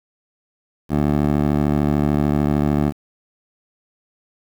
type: tone with band-pass filter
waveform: 15% pulse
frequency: 73.42 Hz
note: D2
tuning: in tune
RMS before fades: -18 dBFS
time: 0.89-2.93 s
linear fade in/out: 50 ms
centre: 310 Hz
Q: 0.62
effects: 7-bit